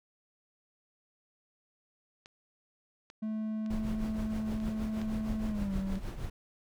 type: clicks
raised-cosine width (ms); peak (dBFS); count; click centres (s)
0.2; -33 / -32 / -35 / -34 / -29 / -39 / -31; 7; 2.259 / 3.101 / 3.662 / 4.602 / 5.016 / 5.489 / 5.956
type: tone with pitch glide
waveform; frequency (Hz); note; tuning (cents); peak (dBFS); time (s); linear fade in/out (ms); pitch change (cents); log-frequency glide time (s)
triangle; 217.4 to 192.57; A3 to G3; -21 to -31; -30; 3.22-5.99; 10; -210; 5.47-5.73
type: noise with tremolo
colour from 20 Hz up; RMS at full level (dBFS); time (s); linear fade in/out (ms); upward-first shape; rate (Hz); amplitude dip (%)
brown; -35; 3.7-6.3; 5; triangle; 6.4; 70
effects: none